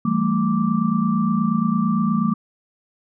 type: tone cluster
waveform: sine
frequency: 167 / 196.9 / 225.5 / 1172 Hz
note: E3 / G3 / A3 / D6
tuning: +23 / +8 / +43 / -4 cents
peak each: -24 / -21 / -20 / -27 dBFS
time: 0.05-2.34 s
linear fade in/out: 5 ms
effects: none